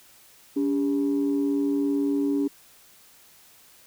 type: tone pair together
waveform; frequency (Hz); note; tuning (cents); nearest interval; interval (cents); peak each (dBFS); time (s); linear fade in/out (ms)
sine; 284.3 / 402.1; C#4 / G4; +44 / +44; tritone; 600; -21 / -28; 0.56-2.48; 10
effects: tanh soft clip ceiling -16 dBFS + white hiss -54 dBFS RMS until 3.86 s